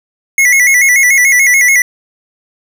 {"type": "tone with vibrato", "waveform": "square", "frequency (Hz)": 2067, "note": "C7", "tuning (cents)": -22, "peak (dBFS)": -6, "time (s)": [0.38, 1.82], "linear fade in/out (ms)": 2, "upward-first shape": "square", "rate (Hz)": 6.9, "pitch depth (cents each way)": 83, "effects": []}